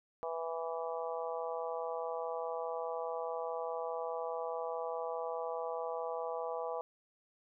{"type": "harmonic tone", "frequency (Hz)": 164.8, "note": "E3", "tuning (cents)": 0, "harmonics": [3, 4, 5, 6, 7], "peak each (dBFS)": [-39, -41, -43, -45, -46], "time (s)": [0.23, 6.81], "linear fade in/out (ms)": 0, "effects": []}